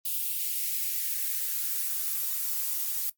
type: noise with high-pass filter sweep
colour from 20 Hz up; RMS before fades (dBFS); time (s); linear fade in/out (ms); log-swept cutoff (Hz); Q
violet; -30; 0.05-3.1; 5; 3000 to 730; 2
effects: noise-tail reverb RT60 0.1 s tail -18 dB re dry + Opus 32 kbps